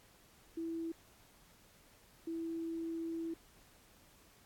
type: tone bursts at uneven times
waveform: sine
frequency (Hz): 329.6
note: E4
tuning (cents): 0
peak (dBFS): -37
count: 2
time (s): 0.57-0.92 / 2.27-3.34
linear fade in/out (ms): 5
effects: pink hiss -64 dBFS RMS until 4.45 s + AAC 64 kbps